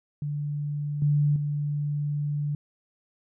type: tone with level steps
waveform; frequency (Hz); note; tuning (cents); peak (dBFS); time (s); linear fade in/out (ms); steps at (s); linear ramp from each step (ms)
sine; 146.5; D3; -4; -27 / -19 / -25; 0.22-2.55; 2; 1.02 / 1.36; 2
effects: none